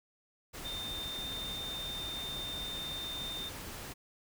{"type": "tone in noise", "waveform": "sine", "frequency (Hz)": 3617, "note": "A7", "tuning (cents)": 47, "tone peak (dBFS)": -38, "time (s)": [0.64, 3.5], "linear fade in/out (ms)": 20, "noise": "pink", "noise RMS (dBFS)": -44, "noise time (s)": [0.53, 3.94], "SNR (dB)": 3, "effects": []}